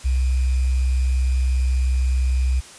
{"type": "tone with sample-and-hold", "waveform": "sine", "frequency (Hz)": 64.3, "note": "C2", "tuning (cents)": -30, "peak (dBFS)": -16, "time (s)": [0.04, 2.61], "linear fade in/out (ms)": 20, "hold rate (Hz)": 2450, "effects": ["white hiss -42 dBFS RMS until 2.78 s", "resampled to 22050 Hz"]}